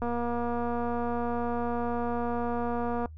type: click train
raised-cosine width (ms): 1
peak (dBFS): -19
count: 724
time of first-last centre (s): 0.02-3.058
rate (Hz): 238
effects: noise-tail reverb RT60 0.1 s tail -22 dB re dry + added 78 Hz sine -42 dBFS peak until 3.17 s